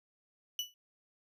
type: tone with exponential decay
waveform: 35% pulse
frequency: 2960 Hz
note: F#7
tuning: in tune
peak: -28 dBFS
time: 0.59-0.74 s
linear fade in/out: 1 ms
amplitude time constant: 32 ms
effects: none